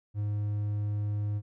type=tone; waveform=triangle; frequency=103.83 Hz; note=G#2; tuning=in tune; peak=-26 dBFS; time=0.14-1.42 s; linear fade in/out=50 ms; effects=none